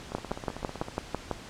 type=two click trains; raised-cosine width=1 ms; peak=-14 / -23 dBFS; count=8 / 13; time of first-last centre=0.15-1.313 / 0.12-0.884 s; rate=6.02 / 15.7 Hz; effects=pink hiss -45 dBFS RMS until 1.49 s + low-pass 7000 Hz 12 dB/octave